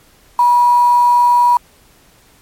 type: tone with quantisation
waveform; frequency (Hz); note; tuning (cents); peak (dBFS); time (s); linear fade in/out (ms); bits
sine; 968; B5; -35; -7; 0.39-1.57; 2; 5
effects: pink hiss -49 dBFS RMS until 2.41 s + MP3 64 kbps